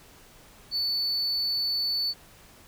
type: tone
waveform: sine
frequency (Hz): 4480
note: C#8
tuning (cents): +18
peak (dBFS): -22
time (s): 0.71-2.14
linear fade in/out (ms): 50
effects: tanh soft clip ceiling -24 dBFS + pink hiss -53 dBFS RMS until 2.67 s